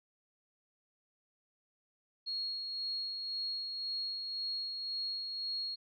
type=tone with tremolo; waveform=sine; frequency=4299 Hz; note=C8; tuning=46 cents sharp; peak=-34 dBFS; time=2.26-5.76 s; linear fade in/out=20 ms; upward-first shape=sine; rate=1.9 Hz; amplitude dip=35%; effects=none